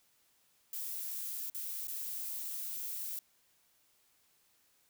violet noise with dropouts, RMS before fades -40 dBFS, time 0.73-3.19 s, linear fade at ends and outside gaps 2 ms, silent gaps 1.499-1.547 / 1.872-1.881 s, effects white hiss -71 dBFS RMS until 4.89 s

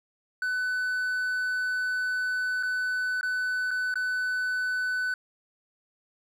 triangle tone with dropouts, 1500 Hz, F#6, 23 cents sharp, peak -24 dBFS, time 0.42-5.14 s, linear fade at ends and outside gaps 2 ms, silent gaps 2.628-2.632 / 3.211-3.23 / 3.708-3.712 / 3.941-3.956 s, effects none

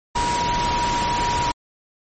sine tone in noise, 957 Hz, A#5, 45 cents sharp, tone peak -20 dBFS, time 0.15-1.52 s, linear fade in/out 10 ms, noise pink, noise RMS -25 dBFS, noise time 0.15-1.52 s, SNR +2 dB, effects MP3 32 kbps

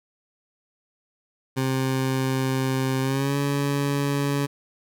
20% pulse tone with pitch glide, 132 to 141.47 Hz, C3 to C#3, +16 to +36 cents, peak -17 dBFS, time 1.56-4.47 s, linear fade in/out 20 ms, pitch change +120 cents, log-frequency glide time 3.01-3.37 s, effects none

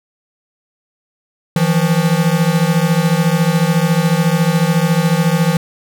square beating tone pair, 160 / 174 Hz, D#3 / F3, +49 / -6 cents, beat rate 14 Hz, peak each -15 dBFS, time 1.56-5.57 s, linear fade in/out 2 ms, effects none

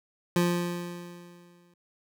25% pulse tone with exponential decay, 174.61 Hz, F3, in tune, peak -17 dBFS, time 0.36-1.74 s, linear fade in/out 2 ms, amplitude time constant 300 ms, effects none

